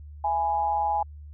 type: tone with amplitude modulation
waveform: sine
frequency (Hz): 830.6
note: G#5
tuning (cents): 0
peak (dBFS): -19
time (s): 0.24-1.03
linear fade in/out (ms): 5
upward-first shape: sine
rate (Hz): 161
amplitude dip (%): 70
effects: added 74 Hz sine -40 dBFS peak until 1.33 s